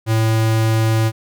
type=tone; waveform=square; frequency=111.4 Hz; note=A2; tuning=22 cents sharp; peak=-14 dBFS; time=0.06-1.12 s; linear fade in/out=50 ms; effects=none